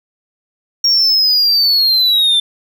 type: linear sweep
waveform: triangle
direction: down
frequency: 5590 to 3529 Hz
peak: -8 dBFS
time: 0.84-2.4 s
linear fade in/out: 5 ms
effects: none